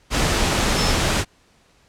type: tone in noise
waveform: sine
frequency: 5274 Hz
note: E8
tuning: in tune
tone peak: -25 dBFS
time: 0.74-0.95 s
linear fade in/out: 50 ms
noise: pink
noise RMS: -19 dBFS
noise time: 0.1-1.25 s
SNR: -9 dB
effects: pink hiss -57 dBFS RMS until 1.88 s + low-pass 8000 Hz 12 dB/octave